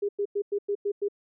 sine tone bursts, 406.3 Hz, G#4, 38 cents flat, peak -24 dBFS, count 7, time 0.02-1.085 s, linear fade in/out 10 ms, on 69 ms, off 97 ms, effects none

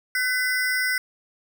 square ring-modulated tone, 1760 Hz, A6, in tune, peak -19 dBFS, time 0.15-0.98 s, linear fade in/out 2 ms, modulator 252 Hz, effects none

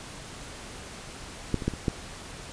clicks, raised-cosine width 3 ms, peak -11 / -21 / -11 / -23 / -11 dBFS, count 5, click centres 1.543 / 1.622 / 1.68 / 1.737 / 1.882 s, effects pink hiss -42 dBFS RMS until 2.52 s + resampled to 22050 Hz

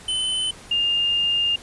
square / sine tone pair in turn, 3039 / 2814 Hz, F#7 / F7, +46 / +12 cents, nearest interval minor second, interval 134 cents, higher first, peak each -22 / -18 dBFS, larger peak second, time 0.08-0.51 / 0.71-1.56 s, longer second, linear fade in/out 5 ms, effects pink hiss -43 dBFS RMS until 1.62 s + resampled to 24000 Hz

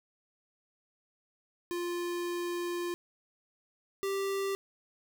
square tone pair in turn, 349.2 / 392 Hz, F4 / G4, 0 / 0 cents, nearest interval major second, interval 200 cents, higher second, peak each -33 / -31 dBFS, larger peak second, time 1.71-2.94 / 4.03-4.55 s, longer first, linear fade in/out 0 ms, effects none

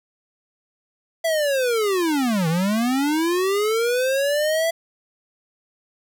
square linear two-way sweep, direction down then up, 669 to 156.1 to 669 Hz, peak -19 dBFS, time 1.24-4.71 s, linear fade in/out 10 ms, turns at 2.48 s, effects 8-bit

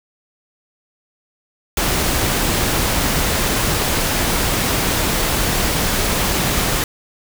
pink noise, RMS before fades -18 dBFS, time 1.77-6.84 s, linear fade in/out 2 ms, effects none

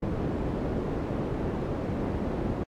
white low-pass noise, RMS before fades -30 dBFS, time 0.02-2.64 s, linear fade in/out 10 ms, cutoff 370 Hz, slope 12 dB/octave, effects AAC 64 kbps

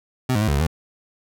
25% pulse tone with pitch steps, 128.2 / 104.6 / 108.5 / 72.2 / 70 / 80.9 Hz, C3 / G#2 / A2 / D2 / C#2 / E2, -35 / +13 / -24 / -29 / +18 / -32 cents, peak -14 dBFS, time 0.29-0.668 s, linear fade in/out 5 ms, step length 63 ms, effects none

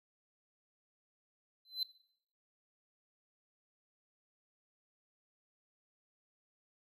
triangle tone with exponential growth, 4054 Hz, B7, 45 cents sharp, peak -28 dBFS, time 1.65-1.83 s, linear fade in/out 2 ms, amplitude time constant 39 ms, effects noise-tail reverb RT60 0.6 s tail -17 dB re dry

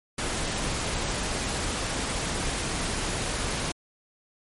pink noise, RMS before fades -29 dBFS, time 0.18-3.72 s, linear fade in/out 5 ms, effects MP3 48 kbps

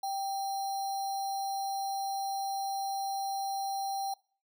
sine tone with sample-and-hold, 784 Hz, G5, in tune, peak -31 dBFS, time 0.03-4.14 s, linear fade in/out 5 ms, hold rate 4900 Hz, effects noise-tail reverb RT60 0.4 s tail -22 dB re dry

